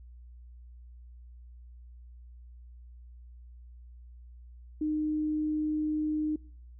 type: tone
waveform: sine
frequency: 306.1 Hz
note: D#4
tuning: 28 cents flat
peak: -27 dBFS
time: 4.81-6.36 s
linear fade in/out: 5 ms
effects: noise-tail reverb RT60 0.6 s tail -25 dB re dry + added 60 Hz sine -47 dBFS peak until 6.79 s